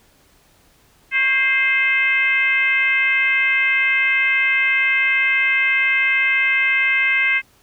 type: tone with frequency modulation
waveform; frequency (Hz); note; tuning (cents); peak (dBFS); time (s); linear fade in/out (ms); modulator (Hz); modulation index
sine; 2093; C7; 0; -14; 1.11-7.42; 50; 497; 1
effects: pink hiss -55 dBFS RMS until 7.62 s